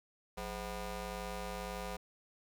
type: ring-modulated tone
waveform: 15% pulse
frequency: 233.1 Hz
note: A#3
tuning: in tune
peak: -30 dBFS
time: 0.37-1.97 s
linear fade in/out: 10 ms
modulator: 284 Hz
effects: none